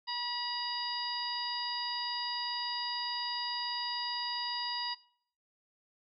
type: harmonic tone with a mistuned harmonic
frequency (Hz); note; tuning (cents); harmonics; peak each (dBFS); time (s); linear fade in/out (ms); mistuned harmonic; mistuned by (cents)
967; B5; -37; 1 / 2 / 3 / 4 / 5; -38 / -44 / -43 / -43 / -37; 0.07-4.95; 20; 4; -31
effects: noise-tail reverb RT60 0.6 s tail -21 dB re dry